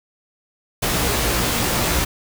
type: noise with comb filter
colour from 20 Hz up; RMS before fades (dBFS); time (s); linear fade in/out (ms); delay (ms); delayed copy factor
pink; -20; 0.82-2.05; 10; 17; +0.7
effects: none